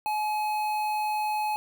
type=tone with notch filter; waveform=square; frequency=850 Hz; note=G#5; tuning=40 cents sharp; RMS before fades=-28 dBFS; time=0.06-1.56 s; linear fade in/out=0 ms; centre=6500 Hz; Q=0.76; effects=none